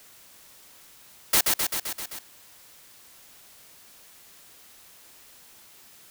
white noise with echo, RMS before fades -19 dBFS, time 1.33-1.41 s, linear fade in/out 5 ms, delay 130 ms, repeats 6, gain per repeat -3 dB, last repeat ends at 2.19 s, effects white hiss -52 dBFS RMS until 6.1 s

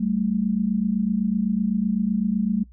sine tone pair together, 192.8 / 220.7 Hz, G3 / A3, -28 / +5 cents, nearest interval major second, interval 233 cents, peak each -23 / -22 dBFS, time 0-2.64 s, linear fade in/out 10 ms, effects noise-tail reverb RT60 0.1 s tail -22 dB re dry + added 60 Hz sine -45 dBFS peak until 2.72 s

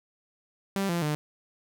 sawtooth tone with pitch steps, 196 / 171.62 / 150.27 Hz, G3 / F3 / D3, 0 / -30 / +40 cents, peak -22 dBFS, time 0.76-1.15 s, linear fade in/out 0 ms, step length 130 ms, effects none

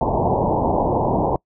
white low-pass noise, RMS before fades -19 dBFS, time 0.01-1.36 s, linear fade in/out 2 ms, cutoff 970 Hz, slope 96 dB/octave, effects noise-tail reverb RT60 0.1 s tail -25 dB re dry

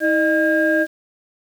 sine tone cluster, 320.9 / 611 / 1618 Hz, E4 / D#5 / G#6, -46 / -32 / -46 cents, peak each -18 dBFS, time 0-0.87 s, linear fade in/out 50 ms, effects tanh soft clip ceiling -6 dBFS + 7-bit

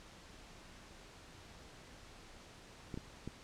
clicks, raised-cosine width 3 ms, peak -29 dBFS, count 3, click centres 2.942 / 2.975 / 3.276 s, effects pink hiss -56 dBFS RMS until 3.43 s + low-pass 7000 Hz 12 dB/octave

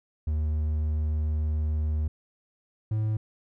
triangle tone pair in turn, 76.7 / 108.38 Hz, D#2 / A2, -24 / -26 cents, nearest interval tritone, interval 598 cents, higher second, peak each -22 dBFS, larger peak neither, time 0.27-2.08 / 2.91-3.17 s, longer first, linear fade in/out 5 ms, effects none

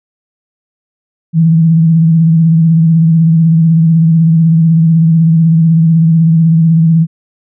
sine tone with vibrato, 163.2 Hz, E3, 17 cents flat, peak -4 dBFS, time 1.33-7.07 s, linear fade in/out 50 ms, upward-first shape sine, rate 16 Hz, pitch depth 44 cents each way, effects none

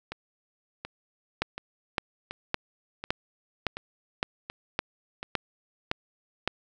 two click trains, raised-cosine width 0.3 ms, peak -19 / -9 dBFS, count 8 / 10, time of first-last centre 0.12-5.229 / 1.42-6.476 s, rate 1.37 / 1.78 Hz, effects none

